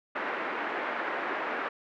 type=band-pass noise; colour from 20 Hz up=white; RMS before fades=-33 dBFS; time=0.15-1.69 s; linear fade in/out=10 ms; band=270 to 1900 Hz; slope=24 dB/octave; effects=none